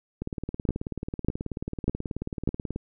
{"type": "two click trains", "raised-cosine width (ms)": 3, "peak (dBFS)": [-10, -18], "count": [4, 48], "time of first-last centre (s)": [[0.69, 2.476], [0.22, 2.761]], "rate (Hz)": [1.68, 18.5], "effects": []}